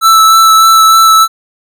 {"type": "tone with vibrato", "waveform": "square", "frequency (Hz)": 1318.5, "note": "E6", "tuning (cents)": 0, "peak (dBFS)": -3, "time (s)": [0.01, 1.28], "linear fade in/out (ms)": 50, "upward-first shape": "sine", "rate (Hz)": 3.3, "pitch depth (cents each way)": 11, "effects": []}